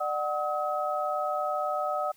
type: tone cluster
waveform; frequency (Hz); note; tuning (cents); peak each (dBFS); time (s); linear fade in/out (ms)
sine; 597 / 745 / 1276; D5 / F#5 / D#6; +28 / +12 / +43; -31; 0-2.12; 10
effects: white hiss -61 dBFS RMS until 2.16 s